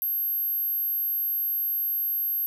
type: tone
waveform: sine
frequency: 12550 Hz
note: G9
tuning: 1 cent sharp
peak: -24 dBFS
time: 0.02-2.46 s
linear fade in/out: 0 ms
effects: none